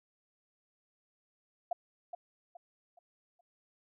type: tone with echo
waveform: sine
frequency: 698.5 Hz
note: F5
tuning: in tune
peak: -29 dBFS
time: 1.71-1.73 s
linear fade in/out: 5 ms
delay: 420 ms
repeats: 4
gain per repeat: -9 dB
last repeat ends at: 3.41 s
effects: none